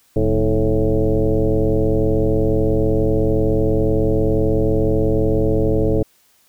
sine tone with frequency modulation, 206.1 Hz, G#3, 13 cents flat, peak -13 dBFS, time 0.16-6.03 s, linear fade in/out 5 ms, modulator 114 Hz, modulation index 2.9, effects white hiss -57 dBFS RMS until 6.48 s

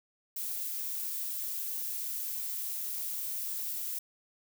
violet noise, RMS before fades -36 dBFS, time 0.36-3.99 s, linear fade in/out 5 ms, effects none

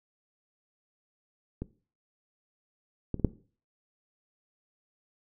clicks, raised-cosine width 3 ms, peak -21 / -17 / -24 / -9 dBFS, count 4, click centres 1.62 / 3.143 / 3.197 / 3.247 s, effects noise-tail reverb RT60 0.4 s tail -18 dB re dry

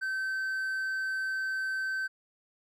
triangle tone, 1543 Hz, G6, 28 cents flat, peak -28 dBFS, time 0.01-2.08 s, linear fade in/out 20 ms, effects none

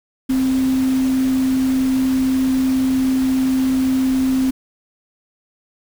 sine tone in noise, 261.6 Hz, C4, in tune, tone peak -14 dBFS, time 0.29-4.51 s, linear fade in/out 10 ms, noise pink, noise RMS -32 dBFS, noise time 0.29-4.51 s, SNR +15 dB, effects none

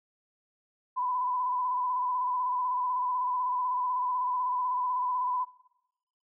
sine tone with vibrato, 1000 Hz, B5, 21 cents sharp, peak -27 dBFS, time 0.96-5.45 s, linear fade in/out 20 ms, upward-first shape square, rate 16 Hz, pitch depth 28 cents each way, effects noise-tail reverb RT60 0.9 s tail -20 dB re dry

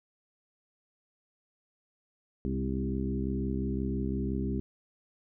harmonic tone with a mistuned harmonic, 65.8 Hz, C2, 10 cents sharp, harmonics 1 / 2 / 3 / 4 / 5 / 6, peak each -34 / -37 / -34 / -36 / -39 / -39 dBFS, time 2.45-4.6 s, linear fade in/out 0 ms, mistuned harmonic 3, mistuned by +32 cents, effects none

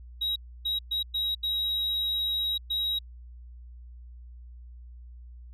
sine tone bursts at uneven times, 3827 Hz, A#7, 45 cents sharp, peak -23 dBFS, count 6, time 0.21-0.36 / 0.65-0.79 / 0.91-1.03 / 1.14-1.35 / 1.43-2.58 / 2.7-2.99 s, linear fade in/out 10 ms, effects tanh soft clip ceiling -25 dBFS + added 60 Hz sine -43 dBFS peak until 5.53 s

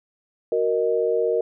sine chord, D# minor, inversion first, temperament equal, 370 / 466.2 / 622.3 Hz, F#4 / A#4 / D#5, 0 / 0 / 0 cents, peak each -26 / -20 / -26 dBFS, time 0.52-1.41 s, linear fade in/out 2 ms, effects none

